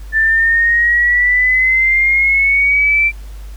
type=exponential sweep; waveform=sine; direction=up; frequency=1763 to 2349 Hz; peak=-9 dBFS; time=0.12-3.12 s; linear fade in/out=50 ms; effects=added 50 Hz sine -27 dBFS peak until 3.56 s + pink hiss -45 dBFS RMS until 3.56 s